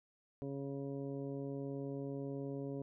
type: harmonic tone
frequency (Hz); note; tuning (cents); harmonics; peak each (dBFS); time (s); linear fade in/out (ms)
138.59; C#3; 0; 1 / 2 / 3 / 4 / 5 / 7; -44 / -43 / -45 / -49 / -59 / -64; 0.42-2.82; 0
effects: none